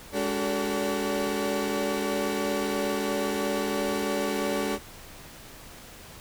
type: tone cluster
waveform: 35% pulse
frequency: 207.6 / 287 / 378.4 / 443.5 / 571 Hz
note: G#3 / D4 / F#4 / A4 / D5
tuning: 0 / -40 / +39 / +14 / -49 cents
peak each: -31 dBFS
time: 0.12-4.79 s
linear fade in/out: 50 ms
effects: pink hiss -46 dBFS RMS until 6.2 s